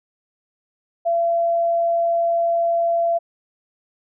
sine tone, 678 Hz, E5, 49 cents sharp, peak -16 dBFS, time 1.05-3.19 s, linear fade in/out 20 ms, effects none

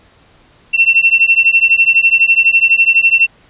sine beating tone pair, 2700 / 2712 Hz, E7 / E7, +41 / +49 cents, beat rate 12 Hz, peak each -10 dBFS, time 0.73-3.27 s, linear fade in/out 20 ms, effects pink hiss -48 dBFS RMS until 3.49 s + resampled to 8000 Hz

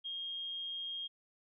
sine tone, 3237 Hz, G#7, 45 cents flat, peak -38 dBFS, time 0.04-1.08 s, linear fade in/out 20 ms, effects none

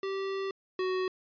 square tone pair in turn, 388.6 / 371.9 Hz, G4 / F#4, -15 / +9 cents, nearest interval minor second, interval 76 cents, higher first, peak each -32 / -29 dBFS, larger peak second, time 0.03-0.51 / 0.79-1.08 s, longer first, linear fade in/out 2 ms, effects resampled to 11025 Hz

